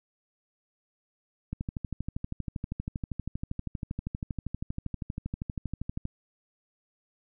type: click train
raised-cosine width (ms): 5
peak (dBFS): -20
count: 58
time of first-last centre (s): 1.53-6.054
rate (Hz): 12.6
effects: none